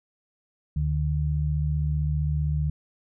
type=tone pair together; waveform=sine; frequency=74.55 / 150 Hz; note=D2 / D3; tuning=+27 / +37 cents; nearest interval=octave; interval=1210 cents; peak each=-25 dBFS; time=0.76-2.7 s; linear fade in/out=5 ms; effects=none